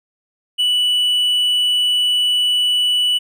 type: tone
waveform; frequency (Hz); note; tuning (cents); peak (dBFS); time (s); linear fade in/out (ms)
triangle; 2960; F#7; 0; -12; 0.58-3.19; 20
effects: none